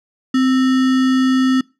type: tone with sample-and-hold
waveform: sine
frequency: 259.8 Hz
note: C4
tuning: 12 cents flat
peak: -11 dBFS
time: 0.34-1.61 s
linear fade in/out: 5 ms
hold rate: 1575 Hz
effects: noise-tail reverb RT60 0.3 s tail -25 dB re dry + low-pass 5000 Hz 12 dB/octave